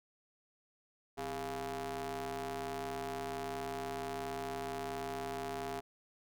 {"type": "ring-modulated tone", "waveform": "sawtooth", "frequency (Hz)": 145.8, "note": "D3", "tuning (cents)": -12, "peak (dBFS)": -31, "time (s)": [1.17, 5.81], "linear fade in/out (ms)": 20, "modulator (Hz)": 551, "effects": []}